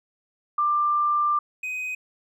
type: tone pair in turn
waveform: sine / triangle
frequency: 1187 / 2508 Hz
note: D6 / D#7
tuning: +18 / +13 cents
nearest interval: octave + minor second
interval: 1295 cents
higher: second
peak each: -19 / -26 dBFS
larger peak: first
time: 0.58-1.39 / 1.63-1.95 s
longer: first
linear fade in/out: 5 ms
effects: none

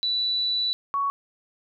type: tone pair in turn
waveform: sine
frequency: 3959 / 1117.4 Hz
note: B7 / C#6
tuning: +3 / +13 cents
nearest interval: octave + minor seventh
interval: 2190 cents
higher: first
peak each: -22 dBFS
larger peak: neither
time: 0.03-0.73 / 0.94-1.1 s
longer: first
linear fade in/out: 0 ms
effects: none

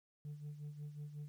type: tone with tremolo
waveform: sine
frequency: 147.8 Hz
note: D3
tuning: 11 cents sharp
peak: -40 dBFS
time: 0.25-1.28 s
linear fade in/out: 0 ms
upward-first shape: sine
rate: 5.5 Hz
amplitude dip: 70%
effects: tanh soft clip ceiling -42 dBFS + 12-bit

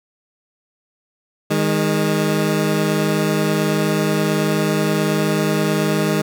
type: tone pair together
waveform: 20% pulse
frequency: 155.8 / 204.4 Hz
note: D#3 / G#3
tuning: +3 / -27 cents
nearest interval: perfect fourth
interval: 470 cents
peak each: -14 dBFS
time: 1.5-6.22 s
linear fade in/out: 10 ms
effects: none

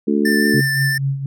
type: harmonic tone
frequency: 72.7 Hz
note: D2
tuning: 17 cents flat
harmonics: 3 / 4 / 5 / 6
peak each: -17 / -19 / -21 / -23 dBFS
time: 0.07-0.61 s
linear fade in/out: 10 ms
type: tone with vibrato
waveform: square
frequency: 1777 Hz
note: A6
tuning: 17 cents sharp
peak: -18 dBFS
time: 0.25-0.98 s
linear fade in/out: 5 ms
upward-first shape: sine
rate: 5.9 Hz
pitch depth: 13 cents each way
type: tone with tremolo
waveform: sine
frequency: 137.3 Hz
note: C#3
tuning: 16 cents flat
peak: -15 dBFS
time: 0.54-1.26 s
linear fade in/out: 2 ms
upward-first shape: sine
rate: 4.2 Hz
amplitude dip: 65%
effects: none

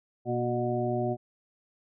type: harmonic tone with a mistuned harmonic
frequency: 121.8 Hz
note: B2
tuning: 24 cents flat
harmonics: 1 / 2 / 3 / 5 / 6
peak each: -32 / -33 / -31 / -33 / -34 dBFS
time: 0.25-1.17 s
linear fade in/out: 50 ms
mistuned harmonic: 2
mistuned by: -32 cents
effects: none

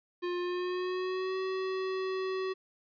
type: tone with pitch glide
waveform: square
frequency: 354.4 to 377.6 Hz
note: F4 to F#4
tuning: +25 to +35 cents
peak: -32 dBFS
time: 0.22-2.54 s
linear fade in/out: 20 ms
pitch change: +110 cents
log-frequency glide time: 0.4-1.37 s
effects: resampled to 11025 Hz + 12-bit

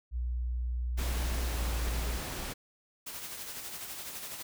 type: tone with pitch glide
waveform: sine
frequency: 60.7 to 57.99 Hz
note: B1 to A#1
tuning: -29 to -8 cents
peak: -30 dBFS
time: 0.11-2.2 s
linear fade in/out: 50 ms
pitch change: -79 cents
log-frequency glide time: 1.39-1.57 s
type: noise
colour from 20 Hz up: pink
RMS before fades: -38 dBFS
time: 0.97-2.54 s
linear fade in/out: 20 ms
type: noise with tremolo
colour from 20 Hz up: white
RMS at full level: -40 dBFS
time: 3.06-4.43 s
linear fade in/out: 10 ms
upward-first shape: sine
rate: 12 Hz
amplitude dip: 40%
effects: none

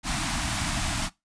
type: band-stop noise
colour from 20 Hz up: pink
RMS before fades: -28 dBFS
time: 0.03-1.1 s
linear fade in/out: 50 ms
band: 320 to 640 Hz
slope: 96 dB/octave
effects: noise-tail reverb RT60 0.2 s tail -20 dB re dry + resampled to 22050 Hz

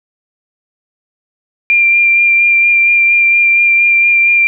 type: tone with vibrato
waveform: sine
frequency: 2383 Hz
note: D7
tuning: 25 cents sharp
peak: -6 dBFS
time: 1.7-4.47 s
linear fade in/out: 0 ms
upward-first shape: sine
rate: 4.3 Hz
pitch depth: 15 cents each way
effects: none

